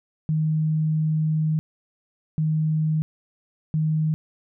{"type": "tone bursts at uneven times", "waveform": "sine", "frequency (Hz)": 156.1, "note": "D#3", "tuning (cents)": 6, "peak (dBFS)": -19, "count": 3, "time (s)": [[0.29, 1.59], [2.38, 3.02], [3.74, 4.14]], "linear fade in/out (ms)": 0, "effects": []}